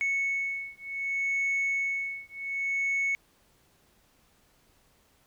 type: beating tone pair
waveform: sine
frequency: 2209 / 2209.66 Hz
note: C#7 / C#7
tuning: -7 / -6 cents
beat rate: 0.66 Hz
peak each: -29 dBFS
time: 0.01-3.15 s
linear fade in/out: 0 ms
effects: tanh soft clip ceiling -23 dBFS + pink hiss -65 dBFS RMS until 5.26 s